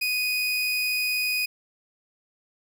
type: tone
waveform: 30% pulse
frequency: 2489 Hz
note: D#7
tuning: in tune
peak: -21 dBFS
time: 0.01-1.46 s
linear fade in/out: 10 ms
effects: none